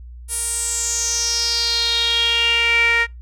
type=tone with band-pass filter sweep; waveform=sawtooth; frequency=466.2 Hz; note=A#4; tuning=in tune; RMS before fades=-19 dBFS; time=0.28-3.07 s; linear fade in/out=50 ms; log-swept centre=10000 to 2000 Hz; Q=6.5; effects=noise-tail reverb RT60 0.2 s tail -26 dB re dry + added 60 Hz sine -34 dBFS peak until 3.21 s